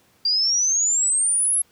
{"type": "exponential sweep", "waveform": "sine", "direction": "up", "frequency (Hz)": [4719, 11175], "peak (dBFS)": -17, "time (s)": [0.25, 1.62], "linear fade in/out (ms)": 5, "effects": ["pink hiss -59 dBFS RMS until 1.71 s", "high-pass 80 Hz 12 dB/octave"]}